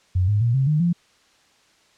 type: tone with pitch steps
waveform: sine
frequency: 91.5 / 103.9 / 117.98 / 133.96 / 152.12 / 172.73 Hz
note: F#2 / G#2 / A#2 / C3 / D#3 / F3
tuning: -19 / +1 / +21 / +41 / -39 / -19 cents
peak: -16 dBFS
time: 0.15-0.93 s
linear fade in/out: 10 ms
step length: 130 ms
effects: white hiss -58 dBFS RMS until 1.97 s + low-pass 6000 Hz 12 dB/octave